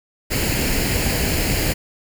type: noise with comb filter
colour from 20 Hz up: pink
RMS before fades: -20 dBFS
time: 0.3-1.74 s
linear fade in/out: 20 ms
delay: 0.42 ms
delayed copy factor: +0.6
effects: none